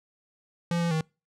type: tone with pitch steps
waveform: square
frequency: 171.2 / 170 / 158.6 Hz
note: F3 / F3 / D#3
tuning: -34 / -46 / +33 cents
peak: -25 dBFS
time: 0.71-1.01 s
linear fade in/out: 2 ms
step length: 100 ms
effects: noise-tail reverb RT60 0.3 s tail -26 dB re dry + low-pass 8000 Hz 12 dB/octave